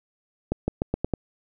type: accelerating click train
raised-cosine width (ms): 2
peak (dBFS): -10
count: 6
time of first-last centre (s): 0.52-1.137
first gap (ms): 160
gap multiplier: 0.87
effects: none